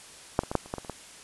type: clicks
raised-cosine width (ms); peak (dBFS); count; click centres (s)
1; -7 / -22 / -17 / -8 / -30 / -16 / -21 / -30 / -19; 9; 0.391 / 0.435 / 0.515 / 0.553 / 0.66 / 0.739 / 0.783 / 0.848 / 0.897
effects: white hiss -48 dBFS RMS until 1.23 s + resampled to 24000 Hz